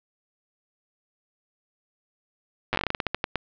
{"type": "slowing click train", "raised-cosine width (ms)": 0.3, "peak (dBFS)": -8, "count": 16, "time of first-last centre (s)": [2.73, 3.357], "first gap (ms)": 8, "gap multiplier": 1.21, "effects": ["low-pass 4000 Hz 12 dB/octave"]}